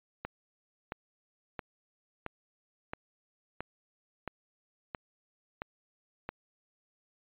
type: click train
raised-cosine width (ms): 0.5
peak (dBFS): -21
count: 10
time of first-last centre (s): 0.25-6.29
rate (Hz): 1.49
effects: resampled to 8000 Hz